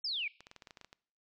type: exponential sweep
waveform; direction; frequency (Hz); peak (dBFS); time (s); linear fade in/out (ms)
sine; down; 5470 to 2217; -33; 0.04-0.28; 5
type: clicks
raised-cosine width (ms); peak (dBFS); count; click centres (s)
0.2; -33; 11; 0.406 / 0.469 / 0.514 / 0.563 / 0.622 / 0.672 / 0.708 / 0.772 / 0.813 / 0.846 / 0.929
effects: noise-tail reverb RT60 0.6 s tail -24 dB re dry